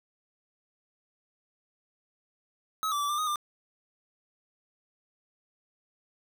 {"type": "tone with pitch steps", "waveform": "square", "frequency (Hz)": [1281, 1165, 1158, 1189, 1247, 1194], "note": ["E6", "D6", "D6", "D6", "D#6", "D6"], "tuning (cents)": [-50, -14, -25, 21, 3, 28], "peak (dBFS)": -28, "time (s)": [2.83, 3.358], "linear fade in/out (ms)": 0, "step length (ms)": 88, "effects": []}